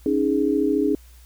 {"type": "chord", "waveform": "sine", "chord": "C# suspended second", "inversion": "none", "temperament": "equal", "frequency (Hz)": [277.2, 311.1, 415.3], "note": ["C#4", "D#4", "G#4"], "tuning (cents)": [0, 0, 0], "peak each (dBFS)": -22, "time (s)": [0.06, 0.95], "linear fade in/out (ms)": 2, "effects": ["added 60 Hz sine -45 dBFS peak until 1.25 s", "white hiss -55 dBFS RMS until 1.25 s"]}